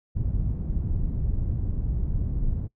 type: low-pass noise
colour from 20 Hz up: pink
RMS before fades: -26 dBFS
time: 0.15-2.68 s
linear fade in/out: 20 ms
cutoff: 130 Hz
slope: 12 dB/octave
effects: noise-tail reverb RT60 0.1 s tail -21 dB re dry